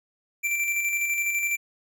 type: tone with tremolo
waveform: square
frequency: 2349 Hz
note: D7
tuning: in tune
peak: -23 dBFS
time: 0.43-1.57 s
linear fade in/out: 20 ms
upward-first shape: square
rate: 12 Hz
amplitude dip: 35%
effects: none